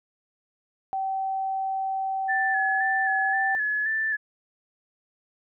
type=tone with pitch glide; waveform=sine; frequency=770 to 775.4 Hz; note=G5 to G5; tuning=-31 to -19 cents; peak=-25 dBFS; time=0.93-3.55 s; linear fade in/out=0 ms; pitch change=+12 cents; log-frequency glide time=3.21-3.27 s
type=tone with vibrato; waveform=sine; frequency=1734 Hz; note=A6; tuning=26 cents flat; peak=-23 dBFS; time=2.28-4.17 s; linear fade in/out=20 ms; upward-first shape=square; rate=1.9 Hz; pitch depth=32 cents each way
effects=none